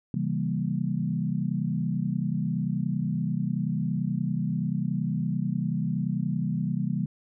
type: chord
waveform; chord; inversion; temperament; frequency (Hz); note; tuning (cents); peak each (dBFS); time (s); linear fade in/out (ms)
sine; C# diminished seventh; none; equal with one note detuned; 135.11 / 164.81 / 196 / 233.1; C#3 / E3 / G3 / Bb3; -44 / 0 / 0 / 0; -31 / -29 / -30 / -33; 0.14-7.06; 2
effects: none